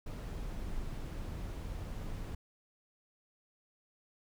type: noise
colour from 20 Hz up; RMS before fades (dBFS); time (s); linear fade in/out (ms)
brown; -40; 0.06-2.35; 5
effects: none